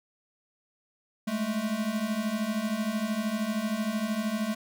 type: beating tone pair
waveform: square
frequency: 207.3 / 220.3 Hz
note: G#3 / A3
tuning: -3 / +2 cents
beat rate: 13 Hz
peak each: -33 / -30 dBFS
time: 1.27-4.55 s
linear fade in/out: 10 ms
effects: none